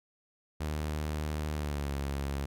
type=tone with pitch glide; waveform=sawtooth; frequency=76.1 to 69.78 Hz; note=D#2 to C#2; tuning=-38 to +12 cents; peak=-28 dBFS; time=0.6-2.46 s; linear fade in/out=10 ms; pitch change=-150 cents; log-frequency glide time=1.52-1.94 s; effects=none